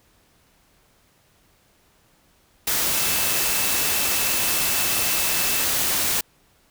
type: tone in noise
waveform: sine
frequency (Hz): 2637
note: E7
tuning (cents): 0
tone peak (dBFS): -32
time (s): 2.95-5.64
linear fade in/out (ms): 5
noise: white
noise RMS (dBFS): -22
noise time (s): 2.67-6.21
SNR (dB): -13
effects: pink hiss -60 dBFS RMS until 6.7 s